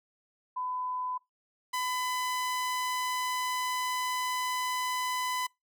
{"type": "tone pair in turn", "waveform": ["sine", "sawtooth"], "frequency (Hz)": [1005, 1005], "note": ["B5", "B5"], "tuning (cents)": [30, 30], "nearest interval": "unison", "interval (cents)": 0, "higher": "neither", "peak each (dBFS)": [-31, -26], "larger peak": "second", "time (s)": [[0.56, 1.18], [1.73, 5.47]], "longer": "second", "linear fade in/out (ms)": 10, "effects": ["noise-tail reverb RT60 0.2 s tail -25 dB re dry"]}